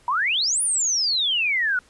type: exponential two-way sweep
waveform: sine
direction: up then down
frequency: 932.3 to 9956 to 1422 Hz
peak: -19 dBFS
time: 0.08-1.79 s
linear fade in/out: 2 ms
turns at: 0.62 s
effects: pink hiss -56 dBFS RMS until 1.89 s + resampled to 24000 Hz